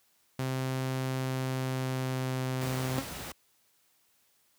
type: tone with pitch glide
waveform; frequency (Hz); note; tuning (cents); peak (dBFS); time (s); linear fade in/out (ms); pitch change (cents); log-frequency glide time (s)
sawtooth; 130.81 to 129.53; C3 to C3; 0 to -17; -26; 0.39-2.99; 2; -17; 1.18-2.43
type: noise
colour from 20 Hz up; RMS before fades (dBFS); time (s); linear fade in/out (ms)
pink; -40; 2.61-3.32; 5
type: tone with exponential decay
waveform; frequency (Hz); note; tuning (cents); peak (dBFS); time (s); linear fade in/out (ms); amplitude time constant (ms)
sawtooth; 270; C#4; -45; -24; 2.98-3.09; 2; 23
effects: white hiss -69 dBFS RMS until 4.58 s + high-pass 60 Hz 12 dB/octave